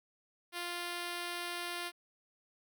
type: tone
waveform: 5% pulse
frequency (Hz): 349.2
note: F4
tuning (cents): 0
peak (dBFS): -26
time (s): 0.52-1.92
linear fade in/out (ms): 50
effects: none